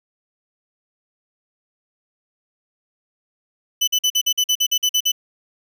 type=tone bursts; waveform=30% pulse; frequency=3000 Hz; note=F#7; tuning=23 cents sharp; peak=-12 dBFS; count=12; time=3.81-5.119 s; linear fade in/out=10 ms; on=66 ms; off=47 ms; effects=none